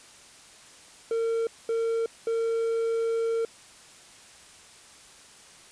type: tone bursts at uneven times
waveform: triangle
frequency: 456.5 Hz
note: A#4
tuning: 36 cents flat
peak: -22 dBFS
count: 3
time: 1.11-1.47 / 1.69-2.06 / 2.27-3.45 s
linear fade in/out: 2 ms
effects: white hiss -51 dBFS RMS until 5.71 s + resampled to 22050 Hz